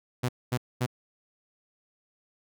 sawtooth tone bursts, 124.6 Hz, B2, 16 cents sharp, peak -21 dBFS, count 3, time 0.23-0.864 s, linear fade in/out 10 ms, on 58 ms, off 230 ms, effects none

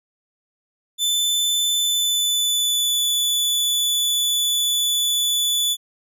sawtooth tone with pitch glide, 3520 to 3466 Hz, A7 to A7, 0 to -27 cents, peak -15 dBFS, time 0.98-5.77 s, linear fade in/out 50 ms, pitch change -27 cents, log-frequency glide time 1.75-3.05 s, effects none

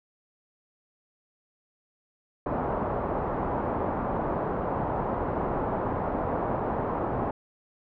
white low-pass noise, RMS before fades -29 dBFS, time 2.46-7.31 s, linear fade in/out 2 ms, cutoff 970 Hz, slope 24 dB/octave, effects none

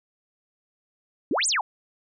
sine exponential two-way sweep, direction up then down, 230.9 to 9620 to 735 Hz, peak -21 dBFS, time 1.31-1.61 s, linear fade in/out 2 ms, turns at 1.47 s, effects none

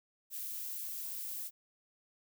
violet noise, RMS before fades -41 dBFS, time 0.3-1.51 s, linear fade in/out 50 ms, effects none

